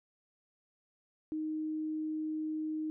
sine tone, 311.1 Hz, D#4, in tune, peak -33 dBFS, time 1.32-2.9 s, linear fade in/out 0 ms, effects none

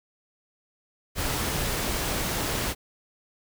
pink noise, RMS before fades -28 dBFS, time 1.15-2.75 s, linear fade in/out 50 ms, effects none

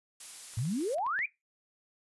blue noise, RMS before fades -43 dBFS, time 0.2-0.95 s, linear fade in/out 5 ms
clicks, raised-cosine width 0.3 ms, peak -40 / -37 / -38 / -39 / -37 / -33 / -30 dBFS, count 7, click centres 0.537 / 0.589 / 0.653 / 0.809 / 0.984 / 1.065 / 1.19 s
sine exponential sweep, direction up, 103.83 to 2489 Hz, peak -29 dBFS, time 0.57-1.26 s, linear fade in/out 5 ms
effects noise-tail reverb RT60 0.2 s tail -20 dB re dry + resampled to 24000 Hz

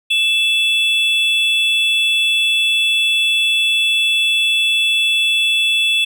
triangle tone pair together, 2641 / 3428 Hz, E7 / A7, +3 / -46 cents, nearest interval perfect fourth, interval 451 cents, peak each -14 dBFS, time 0.1-6.05 s, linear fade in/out 10 ms, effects none

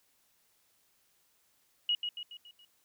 sine tone with echo, 2897 Hz, F#7, 37 cents flat, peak -26 dBFS, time 1.89-1.95 s, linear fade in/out 2 ms, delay 140 ms, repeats 5, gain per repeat -6 dB, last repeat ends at 2.65 s, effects white hiss -71 dBFS RMS until 2.84 s

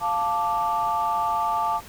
sine chord, D minor, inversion first, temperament equal, 698.5 / 880 / 1174.7 Hz, F5 / A5 / D6, 0 / 0 / 0 cents, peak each -28 / -23 / -25 dBFS, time 0-1.81 s, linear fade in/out 50 ms, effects tanh soft clip ceiling -14 dBFS + pink hiss -44 dBFS RMS until 1.88 s

